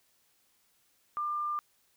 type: tone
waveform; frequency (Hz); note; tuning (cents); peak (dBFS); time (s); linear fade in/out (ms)
sine; 1196; D6; +31; -30; 1.17-1.59; 0
effects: white hiss -70 dBFS RMS until 1.96 s